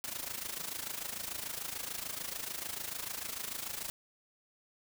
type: noise with amplitude modulation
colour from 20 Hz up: white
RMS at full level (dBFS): -37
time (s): 0.04-3.9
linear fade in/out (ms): 0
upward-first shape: sine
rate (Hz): 26.8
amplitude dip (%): 75
effects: none